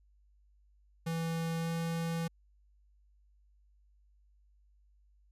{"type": "tone with pitch glide", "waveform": "square", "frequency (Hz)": [164.81, 165.96], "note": ["E3", "E3"], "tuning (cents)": [0, 12], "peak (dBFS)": -33, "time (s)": [1.06, 2.28], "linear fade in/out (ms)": 10, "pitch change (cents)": 12, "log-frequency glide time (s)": [1.58, 1.7], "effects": ["added 50 Hz sine -63 dBFS peak until 5.31 s", "resampled to 32000 Hz"]}